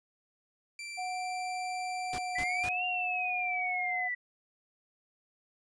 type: tone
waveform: sawtooth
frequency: 2349 Hz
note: D7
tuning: in tune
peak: -36 dBFS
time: 0.79-2.64 s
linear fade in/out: 2 ms
type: tone with pitch glide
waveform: sine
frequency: 735 to 728.2 Hz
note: F#5 to F#5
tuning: -12 to -28 cents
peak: -34 dBFS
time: 0.97-4.09 s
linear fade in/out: 20 ms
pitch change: -16 cents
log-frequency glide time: 2.1-2.38 s
type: noise bursts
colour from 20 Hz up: pink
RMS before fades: -40 dBFS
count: 3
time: 2.13-2.689 s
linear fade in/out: 0 ms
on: 53 ms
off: 200 ms
type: exponential two-way sweep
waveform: sine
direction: up then down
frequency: 1952 to 2794 to 1952 Hz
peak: -31 dBFS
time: 2.35-4.15 s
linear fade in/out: 10 ms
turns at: 2.85 s
effects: resampled to 22050 Hz